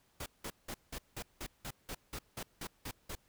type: noise bursts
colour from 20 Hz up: pink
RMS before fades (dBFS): -42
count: 13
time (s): 0.2-3.153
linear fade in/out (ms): 5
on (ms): 61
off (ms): 180
effects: pink hiss -71 dBFS RMS until 3.28 s